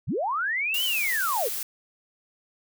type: linear two-way sweep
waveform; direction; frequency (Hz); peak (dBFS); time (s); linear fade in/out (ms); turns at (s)
sine; up then down; 69.3 to 3111 to 380.5; -24; 0.07-1.49; 20; 0.84
type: noise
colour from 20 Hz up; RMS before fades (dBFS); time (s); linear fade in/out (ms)
blue; -31; 0.74-1.63; 2
effects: none